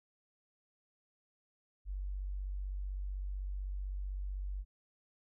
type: tone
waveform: sine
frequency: 47.91 Hz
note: G1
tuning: 39 cents flat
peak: -36 dBFS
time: 1.85-4.65 s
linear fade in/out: 50 ms
effects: none